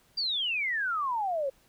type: exponential sweep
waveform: sine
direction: down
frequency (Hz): 4800 to 523.3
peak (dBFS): -27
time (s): 0.17-1.5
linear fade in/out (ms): 10
effects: pink hiss -64 dBFS RMS until 1.68 s